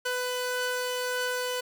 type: tone pair together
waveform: sawtooth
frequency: 498.9 / 1495 Hz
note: B4 / F#6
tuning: +17 / +17 cents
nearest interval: octave + perfect fifth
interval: 1900 cents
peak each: -26 / -29 dBFS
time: 0.05-1.61 s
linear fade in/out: 10 ms
effects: none